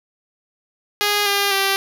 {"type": "tone with pitch steps", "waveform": "5% pulse", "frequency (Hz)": [412.4, 401.6, 391.1], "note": ["G#4", "G4", "G4"], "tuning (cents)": [-12, 42, -4], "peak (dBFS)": -5, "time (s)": [1.01, 1.76], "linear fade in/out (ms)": 0, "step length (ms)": 250, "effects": []}